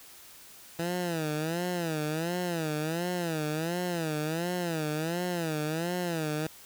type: tone with vibrato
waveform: 15% pulse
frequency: 164.81 Hz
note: E3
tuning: in tune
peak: -23 dBFS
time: 0.79-6.47 s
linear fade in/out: 2 ms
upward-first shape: sine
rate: 1.4 Hz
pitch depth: 150 cents each way
effects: white hiss -51 dBFS RMS until 6.65 s